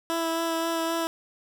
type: tone with vibrato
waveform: 15% pulse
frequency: 330 Hz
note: E4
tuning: 2 cents sharp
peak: -19 dBFS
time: 0.1-1.07 s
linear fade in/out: 0 ms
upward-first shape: sine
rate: 3.8 Hz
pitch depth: 14 cents each way
effects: none